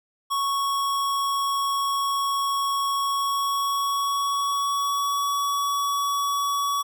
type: tone with pitch glide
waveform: square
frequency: 1108.7 to 1130.7 Hz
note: C#6 to C#6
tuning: 0 to +34 cents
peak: -23 dBFS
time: 0.3-6.83 s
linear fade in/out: 20 ms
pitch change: +34 cents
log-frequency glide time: 3.03-5.28 s
effects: none

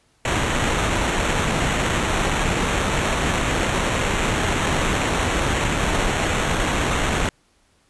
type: noise with sample-and-hold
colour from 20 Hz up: pink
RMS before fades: -21 dBFS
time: 0.25-7.29 s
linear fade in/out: 2 ms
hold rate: 4900 Hz
effects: pink hiss -61 dBFS RMS until 7.89 s + resampled to 24000 Hz

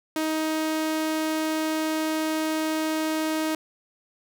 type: tone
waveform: sawtooth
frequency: 314.3 Hz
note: D#4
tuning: 18 cents sharp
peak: -20 dBFS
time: 0.16-3.55 s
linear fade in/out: 2 ms
effects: none

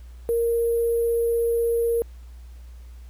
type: tone with sample-and-hold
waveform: sine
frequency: 466.2 Hz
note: A#4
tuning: in tune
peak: -19 dBFS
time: 0.29-2.02 s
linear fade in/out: 0 ms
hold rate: 11025 Hz
effects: added 60 Hz sine -39 dBFS peak until 3.09 s + pink hiss -59 dBFS RMS until 3.09 s

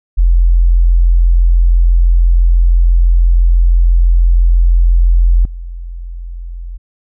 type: tone with level steps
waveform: sine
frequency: 43.01 Hz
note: F1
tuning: 26 cents flat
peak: -5 / -22 dBFS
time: 0.17-6.78 s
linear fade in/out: 20 ms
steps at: 5.45 s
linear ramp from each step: 2 ms
effects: none

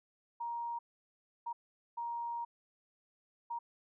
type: tone bursts at uneven times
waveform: sine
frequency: 940 Hz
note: A#5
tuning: 14 cents sharp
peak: -36 dBFS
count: 4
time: 0.4-0.79 / 1.46-1.53 / 1.97-2.45 / 3.5-3.59 s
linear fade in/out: 10 ms
effects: none

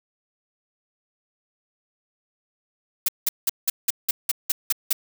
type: noise bursts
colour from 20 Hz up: blue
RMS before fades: -20 dBFS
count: 10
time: 3.06-4.93 s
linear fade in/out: 5 ms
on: 25 ms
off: 180 ms
effects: none

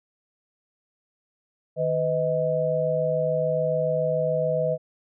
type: tone cluster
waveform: sine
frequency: 155.7 / 503 / 630 Hz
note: D#3 / B4 / D#5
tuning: +2 / +32 / +21 cents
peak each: -29 / -25 / -24 dBFS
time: 1.76-4.78 s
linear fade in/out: 50 ms
effects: none

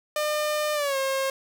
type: tone with pitch glide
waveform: sawtooth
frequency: 603 to 537.2 Hz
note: D5 to C5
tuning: +46 to +46 cents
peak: -20 dBFS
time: 0.16-1.3 s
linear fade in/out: 2 ms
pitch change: -200 cents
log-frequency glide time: 0.74-0.97 s
effects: none

